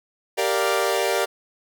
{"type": "chord", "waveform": "sawtooth", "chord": "G minor seventh", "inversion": "none", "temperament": "equal", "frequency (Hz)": [392, 466.2, 587.3, 698.5], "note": ["G4", "Bb4", "D5", "F5"], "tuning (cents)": [0, 0, 0, 0], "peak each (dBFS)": [-21, -21, -21, -24], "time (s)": [0.37, 1.26], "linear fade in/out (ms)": 20, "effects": []}